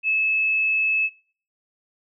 sine tone, 2600 Hz, E7, 24 cents flat, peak -18 dBFS, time 0.03-1.1 s, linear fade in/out 50 ms, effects noise-tail reverb RT60 0.5 s tail -21 dB re dry

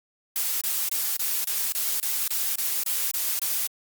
blue noise bursts, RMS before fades -26 dBFS, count 12, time 0.36-3.668 s, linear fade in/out 0 ms, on 250 ms, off 28 ms, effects Opus 48 kbps

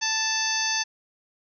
harmonic tone with a mistuned harmonic, 880 Hz, A5, in tune, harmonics 1 / 2 / 3 / 4 / 5 / 6 / 7, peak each -32 / -30 / -32 / -35 / -30 / -32 / -28 dBFS, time 0.01-0.84 s, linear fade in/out 20 ms, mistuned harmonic 5, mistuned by +67 cents, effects none

